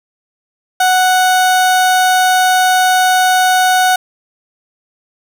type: tone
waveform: 30% pulse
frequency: 740 Hz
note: F#5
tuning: in tune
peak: -6 dBFS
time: 0.8-3.96 s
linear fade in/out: 5 ms
effects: none